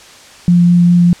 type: tone with vibrato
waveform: sine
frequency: 174.61 Hz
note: F3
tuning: in tune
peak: -5 dBFS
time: 0.48-1.13 s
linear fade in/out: 0 ms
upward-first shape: sine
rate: 4.9 Hz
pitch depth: 8 cents each way
effects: white hiss -38 dBFS RMS until 1.2 s + low-pass 7000 Hz 12 dB/octave